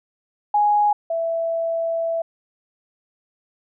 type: tone pair in turn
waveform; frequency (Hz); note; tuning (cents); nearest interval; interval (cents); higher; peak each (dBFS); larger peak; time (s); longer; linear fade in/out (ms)
sine; 831 / 662.6; G#5 / E5; +1 / +9; major third; 392; first; -14 / -20; first; 0.54-0.93 / 1.1-2.22; second; 5
effects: none